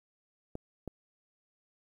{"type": "clicks", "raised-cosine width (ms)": 2, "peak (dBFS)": -25, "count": 2, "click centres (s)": [0.554, 0.877], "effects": ["10-bit"]}